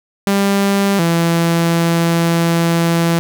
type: tone pair in turn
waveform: sawtooth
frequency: 198.6 / 167.92 Hz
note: G3 / E3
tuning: +23 / +32 cents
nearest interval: minor third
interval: 291 cents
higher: first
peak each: -8 dBFS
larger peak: neither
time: 0.27-0.99 / 0.99-3.19 s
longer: second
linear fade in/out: 0 ms
effects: none